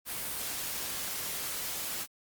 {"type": "noise", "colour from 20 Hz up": "white", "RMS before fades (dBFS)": -36, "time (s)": [0.05, 2.07], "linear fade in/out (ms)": 50, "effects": ["Opus 32 kbps"]}